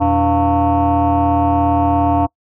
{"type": "tone with frequency modulation", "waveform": "sine", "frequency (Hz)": 493.9, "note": "B4", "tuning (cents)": 0, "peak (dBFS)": -10, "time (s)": [0, 2.27], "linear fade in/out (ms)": 20, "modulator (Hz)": 205, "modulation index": 2.2, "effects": ["noise-tail reverb RT60 0.1 s tail -25 dB re dry", "tanh soft clip ceiling -7 dBFS"]}